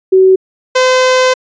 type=tone pair in turn; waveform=sine / sawtooth; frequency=377.6 / 512.4 Hz; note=F#4 / C5; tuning=+35 / -36 cents; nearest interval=perfect fourth; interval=529 cents; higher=second; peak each=-3 dBFS; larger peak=neither; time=0.12-0.36 / 0.75-1.34 s; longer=second; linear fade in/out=10 ms; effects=resampled to 16000 Hz